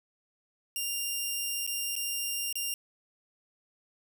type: tone with dropouts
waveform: 10% pulse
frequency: 2794 Hz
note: F7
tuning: in tune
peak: -22 dBFS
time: 0.76-2.74 s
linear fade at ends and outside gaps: 1 ms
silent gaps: 1.666-1.675 / 1.955-1.963 / 2.527-2.555 s
effects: none